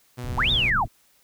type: tone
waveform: sawtooth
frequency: 123.47 Hz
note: B2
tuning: in tune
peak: -28 dBFS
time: 0.17-0.71 s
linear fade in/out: 20 ms
type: low-pass noise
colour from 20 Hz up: pink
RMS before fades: -30 dBFS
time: 0.23-0.88 s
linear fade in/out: 20 ms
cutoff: 150 Hz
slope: 12 dB/octave
type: linear two-way sweep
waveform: sine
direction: up then down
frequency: 606 to 3789 to 606 Hz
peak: -19 dBFS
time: 0.37-0.85 s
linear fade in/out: 20 ms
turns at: 0.51 s
effects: white hiss -61 dBFS RMS until 1.23 s